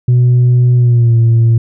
sine tone with pitch glide, 123.47 to 115.2 Hz, B2 to A#2, 0 to -20 cents, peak -3 dBFS, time 0.08-1.58 s, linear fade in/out 5 ms, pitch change -120 cents, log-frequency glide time 0.75-1.17 s, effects tanh soft clip ceiling -4 dBFS

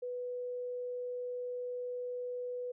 sine tone, 493.9 Hz, B4, in tune, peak -36 dBFS, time 0.02-2.72 s, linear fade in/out 10 ms, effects none

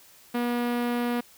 sawtooth tone with notch filter, 240.9 Hz, B3, 43 cents flat, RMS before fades -27 dBFS, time 0.34-1.21 s, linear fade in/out 10 ms, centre 6700 Hz, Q 0.54, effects white hiss -54 dBFS RMS until 1.37 s

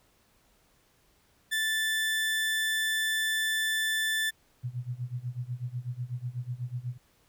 30% pulse tone, 1760 Hz, A6, in tune, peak -24 dBFS, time 1.51-4.31 s, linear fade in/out 20 ms
sine tone with tremolo, 123.4 Hz, B2, 1 cent flat, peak -29 dBFS, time 4.63-6.98 s, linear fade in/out 20 ms, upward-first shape sine, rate 8.1 Hz, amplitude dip 90%
effects pink hiss -66 dBFS RMS until 7.28 s

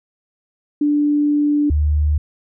sine tone pair in turn, 293.7 / 74.97 Hz, D4 / D2, 0 / +36 cents, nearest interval 2 octaves, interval 2364 cents, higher first, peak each -13 dBFS, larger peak neither, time 0.81-1.7 / 1.7-2.18 s, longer first, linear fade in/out 5 ms, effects none

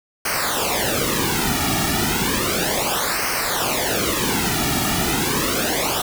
pink noise with flanger, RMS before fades -21 dBFS, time 0.25-6.02 s, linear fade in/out 5 ms, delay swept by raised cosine 0.27 to 1.97 ms, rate 0.33 Hz, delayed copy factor -0.85, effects none

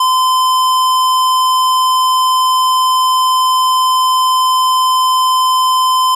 sine tone with hard clipping, 1027 Hz, C6, 33 cents flat, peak -11 dBFS, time 0-6.15 s, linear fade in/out 5 ms, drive 17 dB, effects none

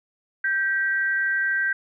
sine tone pair together, 1568 / 1923.8 Hz, G6 / B6, 0 / -46 cents, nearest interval major third, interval 354 cents, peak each -21 / -28 dBFS, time 0.44-1.73 s, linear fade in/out 5 ms, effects none

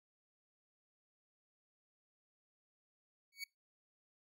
25% pulse tone with exponential growth, 2239 Hz, C#7, 17 cents sharp, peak -34 dBFS, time 3.32-3.44 s, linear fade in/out 5 ms, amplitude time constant 25 ms, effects noise-tail reverb RT60 0.2 s tail -24 dB re dry

